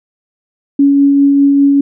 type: tone with tremolo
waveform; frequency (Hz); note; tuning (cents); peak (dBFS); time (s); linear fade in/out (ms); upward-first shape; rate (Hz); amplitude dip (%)
sine; 280.4; C#4; +20; -4; 0.79-1.81; 5; triangle; 5; 25
effects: none